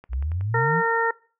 click train, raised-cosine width 0.5 ms, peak -29 dBFS, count 5, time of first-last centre 0.04-0.41 s, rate 10.8 Hz
sine exponential sweep, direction up, 58.1 to 182.8 Hz, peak -23 dBFS, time 0.09-0.83 s, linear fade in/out 50 ms
harmonic tone, 458.6 Hz, A#4, 28 cents flat, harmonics 1 / 2 / 3 / 4, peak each -24 / -24 / -26 / -25 dBFS, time 0.54-1.11 s, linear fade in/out 5 ms
effects noise-tail reverb RT60 0.4 s tail -22 dB re dry

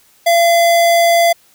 square tone, 681 Hz, F5, 44 cents flat, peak -9 dBFS, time 0.26-1.33 s, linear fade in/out 10 ms, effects white hiss -51 dBFS RMS until 1.54 s

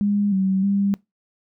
sine tone with pitch steps, 204 / 191 / 199.2 Hz, G#3 / G3 / G3, -31 / -45 / +28 cents, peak -17 dBFS, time 0.01-0.94 s, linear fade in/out 0 ms, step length 310 ms, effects noise-tail reverb RT60 0.2 s tail -23 dB re dry

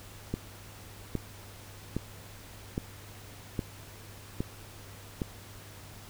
click train, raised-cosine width 3 ms, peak -17 dBFS, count 7, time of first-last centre 0.34-5.218 s, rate 1.23 Hz, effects added 100 Hz sine -50 dBFS peak until 6.09 s + pink hiss -50 dBFS RMS until 6.09 s

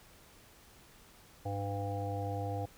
harmonic tone with a mistuned harmonic, 100 Hz, G2, 35 cents sharp, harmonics 1 / 3 / 5 / 7 / 8, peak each -36 / -44 / -41 / -42 / -43 dBFS, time 1.45-2.66 s, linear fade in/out 10 ms, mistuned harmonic 1, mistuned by +16 cents, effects pink hiss -59 dBFS RMS until 2.77 s

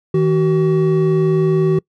triangle tone pair together, 158.93 / 378 Hz, D#3 / F#4, +37 / +37 cents, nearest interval octave + minor third, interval 1500 cents, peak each -13 / -12 dBFS, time 0.14-1.79 s, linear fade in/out 5 ms, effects noise-tail reverb RT60 0.1 s tail -25 dB re dry

